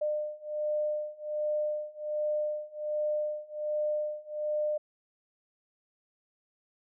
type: beating tone pair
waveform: sine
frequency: 602 / 603.3 Hz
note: D5 / D5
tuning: +43 / +46 cents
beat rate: 1.3 Hz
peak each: -33 / -32 dBFS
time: 0.01-4.78 s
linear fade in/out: 10 ms
effects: none